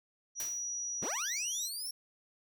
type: tone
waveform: sine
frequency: 5820 Hz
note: F#8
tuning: 29 cents flat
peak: -35 dBFS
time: 0.35-1.7 s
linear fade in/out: 50 ms
type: noise with exponential decay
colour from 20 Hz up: white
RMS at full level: -40 dBFS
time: 0.4-0.7 s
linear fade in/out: 0 ms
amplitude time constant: 64 ms
type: linear sweep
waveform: 20% pulse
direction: up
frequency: 103.83 to 5588 Hz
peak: -32 dBFS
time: 1.02-1.91 s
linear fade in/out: 5 ms
effects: none